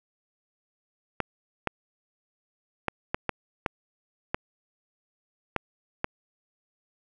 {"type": "clicks", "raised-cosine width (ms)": 0.5, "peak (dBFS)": -10, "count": 9, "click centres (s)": [1.203, 1.673, 2.883, 3.145, 3.293, 3.662, 4.345, 5.563, 6.044], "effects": []}